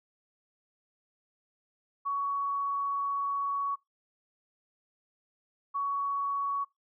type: tone pair in turn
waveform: sine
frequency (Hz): 1121 / 1121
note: C#6 / C#6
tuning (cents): +19 / +19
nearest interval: unison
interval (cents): 0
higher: neither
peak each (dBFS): -28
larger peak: neither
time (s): 2.05-3.76 / 5.74-6.65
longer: first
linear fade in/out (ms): 20
effects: noise-tail reverb RT60 0.2 s tail -22 dB re dry